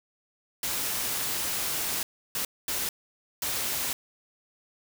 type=noise bursts at uneven times; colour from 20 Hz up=white; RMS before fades=-30 dBFS; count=4; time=0.63-2.03 / 2.35-2.45 / 2.68-2.89 / 3.42-3.93 s; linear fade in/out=2 ms; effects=none